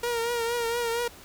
sawtooth tone with vibrato, 469.6 Hz, A#4, 13 cents sharp, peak -22 dBFS, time 0.03-1.08 s, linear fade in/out 5 ms, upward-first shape triangle, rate 4.3 Hz, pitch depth 53 cents each way, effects pink hiss -48 dBFS RMS until 1.24 s

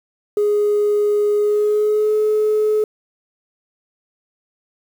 sine tone with pitch glide, 415.3 to 427.5 Hz, G#4 to A4, 0 to -50 cents, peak -12 dBFS, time 0.37-2.84 s, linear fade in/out 2 ms, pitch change +50 cents, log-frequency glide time 1.36-2.13 s, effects tanh soft clip ceiling -11 dBFS + 7-bit

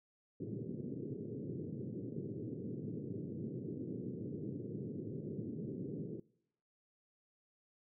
pink band-pass noise, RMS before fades -43 dBFS, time 0.4-6.2 s, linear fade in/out 5 ms, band 110 to 440 Hz, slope 48 dB/octave, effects noise-tail reverb RT60 0.8 s tail -23 dB re dry

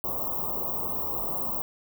white band-stop noise, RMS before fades -30 dBFS, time 0.04-1.62 s, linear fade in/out 0 ms, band 1200 to 15000 Hz, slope 96 dB/octave, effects none

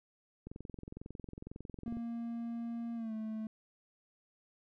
click train, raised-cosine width 3 ms, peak -32 dBFS, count 34, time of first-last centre 0.47-1.97 s, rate 22 Hz
triangle tone with pitch glide, 233.1 to 218.7 Hz, A#3 to A3, 0 to -10 cents, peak -35 dBFS, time 1.86-3.47 s, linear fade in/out 2 ms, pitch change -110 cents, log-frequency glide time 2.95-3.13 s
effects none

